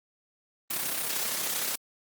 white noise with amplitude modulation, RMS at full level -28 dBFS, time 0.7-1.76 s, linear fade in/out 10 ms, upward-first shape sine, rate 32.8 Hz, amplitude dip 55%, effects high-pass 150 Hz 12 dB/octave + Opus 24 kbps

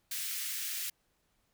white high-pass noise, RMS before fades -37 dBFS, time 0.11-0.9 s, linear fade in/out 5 ms, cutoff 1700 Hz, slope 24 dB/octave, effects pink hiss -75 dBFS RMS until 1.53 s

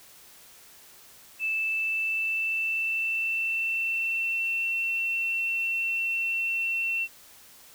sine tone with pitch glide, 2637 to 2703 Hz, E7 to E7, 0 to +43 cents, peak -25 dBFS, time 1.39-7.08 s, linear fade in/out 50 ms, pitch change +43 cents, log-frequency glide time 1.53-4.7 s, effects white hiss -52 dBFS RMS until 7.74 s

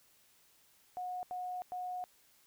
sine tone bursts at uneven times, 727 Hz, F#5, 31 cents flat, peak -37 dBFS, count 3, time 0.97-1.23 / 1.31-1.62 / 1.72-2.04 s, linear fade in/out 0 ms, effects white hiss -67 dBFS RMS until 2.46 s

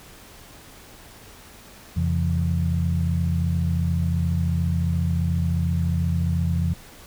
sine tone cluster, 86 / 134.5 / 168.8 Hz, F2 / C3 / E3, -26 / +48 / +41 cents, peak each -22 / -28 / -24 dBFS, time 1.96-6.74 s, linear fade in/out 10 ms, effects pink hiss -46 dBFS RMS until 7.06 s

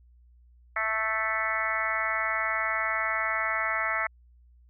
harmonic tone, 220 Hz, A3, in tune, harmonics 3 / 4 / 5 / 6 / 7 / 8 / 9 / 10, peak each -36 / -38 / -37 / -31 / -39 / -33 / -31 / -34 dBFS, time 0.76-4.07 s, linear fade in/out 5 ms, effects added 60 Hz sine -54 dBFS peak until 4.69 s

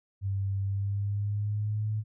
sine tone with pitch glide, 98 to 107.49 Hz, G2 to A2, 0 to -40 cents, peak -27 dBFS, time 0.21-2.04 s, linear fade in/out 50 ms, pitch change +160 cents, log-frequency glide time 0.63-1.92 s, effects none

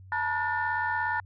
sine tone cluster, 876 / 953 / 1448 / 1788 Hz, A5 / A#5 / F#6 / A6, -8 / +38 / -38 / +27 cents, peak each -31 dBFS, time 0.12-1.2 s, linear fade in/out 2 ms, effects tanh soft clip ceiling -17 dBFS + added 94 Hz sine -46 dBFS peak until 1.25 s

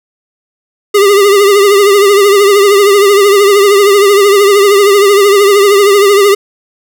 square tone with vibrato, 402.5 Hz, G4, 46 cents sharp, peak -4 dBFS, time 0.94-6.35 s, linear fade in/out 10 ms, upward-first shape triangle, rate 13 Hz, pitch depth 77 cents each way, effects none

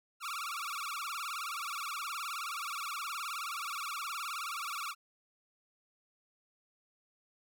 sawtooth tone with vibrato, 1250 Hz, D#6, 8 cents sharp, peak -33 dBFS, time 0.2-4.95 s, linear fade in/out 50 ms, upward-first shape sine, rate 19 Hz, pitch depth 200 cents each way, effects none

